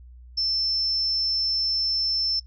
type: tone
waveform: sine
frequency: 5320 Hz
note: E8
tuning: 15 cents sharp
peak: -21 dBFS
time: 0.37-2.4 s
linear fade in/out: 10 ms
effects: noise-tail reverb RT60 0.1 s tail -18 dB re dry + added 61 Hz sine -43 dBFS peak until 2.46 s